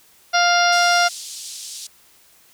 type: harmonic tone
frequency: 700 Hz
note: F5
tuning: 4 cents sharp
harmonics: 1 / 2 / 3 / 4 / 5 / 6 / 7 / 8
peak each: -17 / -18 / -25 / -27 / -28 / -27 / -27 / -23 dBFS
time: 0.33-1.09 s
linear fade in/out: 20 ms
type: band-pass noise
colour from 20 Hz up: pink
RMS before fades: -34 dBFS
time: 0.72-1.87 s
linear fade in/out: 5 ms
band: 4100 to 9400 Hz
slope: 24 dB/octave
effects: white hiss -53 dBFS RMS until 2.53 s